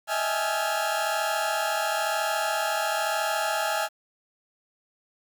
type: tone cluster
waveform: 30% pulse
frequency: 615 / 649 / 807 / 848 / 1391 Hz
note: D#5 / E5 / G#5 / G#5 / F6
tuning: -20 / -27 / -50 / +36 / -7 cents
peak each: -34 / -27 / -29 / -27 / -30 dBFS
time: 0.07-3.89 s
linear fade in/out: 50 ms
effects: 9-bit